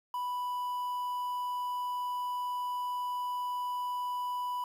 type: tone with quantisation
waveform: triangle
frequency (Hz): 987.8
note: B5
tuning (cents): 0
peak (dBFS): -30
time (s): 0.14-4.64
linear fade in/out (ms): 2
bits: 9
effects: none